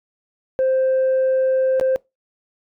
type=tone with dropouts; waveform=sine; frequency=523.3 Hz; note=C5; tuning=in tune; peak=-13 dBFS; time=0.59-1.96 s; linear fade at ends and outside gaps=0 ms; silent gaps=1.798-1.811 s; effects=noise-tail reverb RT60 0.2 s tail -24 dB re dry + tanh soft clip ceiling -13 dBFS